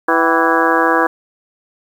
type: harmonic tone with a mistuned harmonic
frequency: 164.81 Hz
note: E3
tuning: in tune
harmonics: 2 / 3 / 4 / 5 / 6 / 7 / 8 / 9 / 10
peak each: -18 / -18 / -23 / -20 / -18 / -19 / -23 / -22 / -18 dBFS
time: 0.08-1.07 s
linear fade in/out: 5 ms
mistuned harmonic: 5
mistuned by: -110 cents
effects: 7-bit